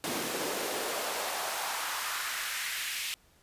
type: noise with high-pass filter sweep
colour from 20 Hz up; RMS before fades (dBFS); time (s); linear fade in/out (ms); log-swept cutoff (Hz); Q
pink; -34; 0.04-3.14; 0; 260 to 2600; 1.7
effects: pink hiss -64 dBFS RMS until 3.42 s + resampled to 32000 Hz